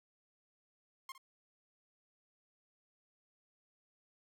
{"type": "tone with echo", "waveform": "sawtooth", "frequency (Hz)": 1064, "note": "C6", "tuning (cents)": 29, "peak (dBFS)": -40, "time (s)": [1.09, 1.12], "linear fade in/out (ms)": 2, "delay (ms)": 59, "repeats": 1, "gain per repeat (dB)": -13, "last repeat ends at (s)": 1.179, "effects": []}